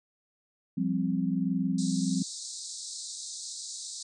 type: chord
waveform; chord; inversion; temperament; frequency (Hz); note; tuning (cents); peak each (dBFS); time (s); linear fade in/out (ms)
sine; F suspended second; none; equal; 174.61 / 196 / 261.6; F3 / G3 / C4; 0 / 0 / 0; -30; 0.77-2.23; 10
type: band-pass noise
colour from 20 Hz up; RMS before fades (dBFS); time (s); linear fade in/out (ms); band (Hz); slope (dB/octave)
white; -40; 1.78-4.03; 5; 3800 to 8700; 96
effects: none

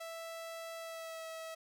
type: tone with pitch glide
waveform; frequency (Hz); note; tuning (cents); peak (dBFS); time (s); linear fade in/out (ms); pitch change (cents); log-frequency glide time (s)
sawtooth; 659.3 to 648.3; E5 to E5; 0 to -29; -39; 0-1.55; 10; -29; 0.78-1.26
effects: none

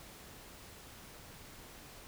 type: silence
effects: pink hiss -53 dBFS RMS until 2.07 s

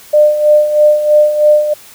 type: tone with tremolo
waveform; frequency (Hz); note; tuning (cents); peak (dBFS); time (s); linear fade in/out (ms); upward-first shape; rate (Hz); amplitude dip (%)
sine; 600; D5; +37; -3; 0.13-1.74; 10; sine; 3.1; 65
effects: white hiss -38 dBFS RMS until 1.94 s

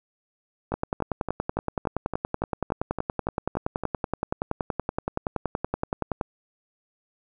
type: two click trains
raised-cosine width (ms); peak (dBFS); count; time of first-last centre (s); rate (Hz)
1; -11 / -15; 59 / 12; 0.74-6.212 / 0.72-3.836; 10.6 / 3.53
effects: none

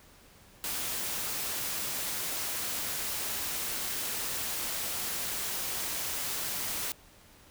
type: noise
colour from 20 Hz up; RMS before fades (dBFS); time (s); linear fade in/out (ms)
white; -34; 0.64-6.92; 0
effects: pink hiss -57 dBFS RMS until 7.5 s

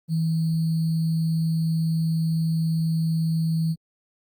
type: tone with sample-and-hold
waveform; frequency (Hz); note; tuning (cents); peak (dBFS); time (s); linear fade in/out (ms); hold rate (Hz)
sine; 162.1; E3; -29; -20; 0.08-3.76; 50; 4410
effects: Opus 24 kbps

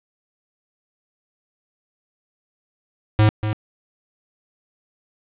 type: tone with echo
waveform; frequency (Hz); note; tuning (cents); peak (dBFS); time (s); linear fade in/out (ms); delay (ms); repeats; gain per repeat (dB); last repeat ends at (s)
square; 107.1; A2; -46; -12; 3.19-3.29; 0; 240; 1; -9; 3.53
effects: resampled to 8000 Hz + 7-bit

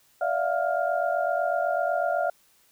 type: tone cluster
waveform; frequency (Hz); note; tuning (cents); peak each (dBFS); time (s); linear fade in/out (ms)
sine; 582 / 664 / 712 / 1404; D5 / E5 / F5 / F6; -16 / +12 / +33 / +9; -29 / -27 / -27 / -32; 0.21-2.3; 5
effects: white hiss -62 dBFS RMS until 2.71 s

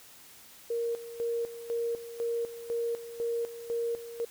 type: tone with tremolo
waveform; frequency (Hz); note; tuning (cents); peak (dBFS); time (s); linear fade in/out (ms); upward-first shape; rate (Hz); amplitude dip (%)
sine; 467.2; A#4; +4; -28; 0.7-4.25; 5; square; 2; 75
effects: white hiss -53 dBFS RMS until 4.3 s

